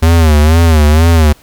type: tone with vibrato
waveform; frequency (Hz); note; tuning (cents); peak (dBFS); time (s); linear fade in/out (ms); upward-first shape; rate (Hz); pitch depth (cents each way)
square; 79.1; D#2; +29; -5; 0.02-1.33; 10; sine; 2.1; 110
effects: pink hiss -44 dBFS RMS until 1.42 s